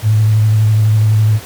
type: tone with vibrato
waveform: sine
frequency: 108 Hz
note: A2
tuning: 32 cents flat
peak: -7 dBFS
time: 0.02-1.4 s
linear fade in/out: 50 ms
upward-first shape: sine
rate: 12 Hz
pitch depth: 25 cents each way
effects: pink hiss -32 dBFS RMS until 1.45 s + high-pass 60 Hz 12 dB/octave